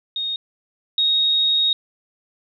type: tone pair in turn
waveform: sine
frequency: 3717 / 3752 Hz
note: A#7 / A#7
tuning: -6 / +11 cents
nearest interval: unison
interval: 17 cents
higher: second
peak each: -22 / -15 dBFS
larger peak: second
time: 0.16-0.36 / 0.98-1.73 s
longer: second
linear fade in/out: 2 ms
effects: none